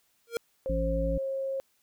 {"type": "tone with exponential growth", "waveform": "square", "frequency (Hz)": 466.2, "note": "A#4", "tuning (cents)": 0, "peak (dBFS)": -25, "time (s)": [0.27, 0.37], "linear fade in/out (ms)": 1, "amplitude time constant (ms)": 21}
{"type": "tone with pitch glide", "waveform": "sine", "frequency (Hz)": [530, 538.6], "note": ["C5", "C#5"], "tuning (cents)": [22, -50], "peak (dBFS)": -29, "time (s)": [0.66, 1.6], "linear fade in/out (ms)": 0, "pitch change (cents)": 28, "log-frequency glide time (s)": [0.79, 1.1]}
{"type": "harmonic tone", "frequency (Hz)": 55.5, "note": "A1", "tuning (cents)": 16, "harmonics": [1, 3, 5], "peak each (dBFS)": [-29, -34, -36], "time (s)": [0.69, 1.18], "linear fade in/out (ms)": 5}
{"effects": ["white hiss -70 dBFS RMS until 1.82 s"]}